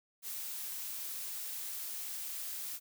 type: noise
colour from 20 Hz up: blue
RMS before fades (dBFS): -41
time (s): 0.22-2.8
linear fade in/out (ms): 50
effects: none